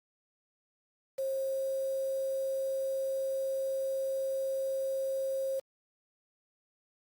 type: tone with quantisation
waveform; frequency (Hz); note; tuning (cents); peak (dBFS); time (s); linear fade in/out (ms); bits
sine; 536; C5; +42; -30; 1.18-5.6; 10; 8
effects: Opus 48 kbps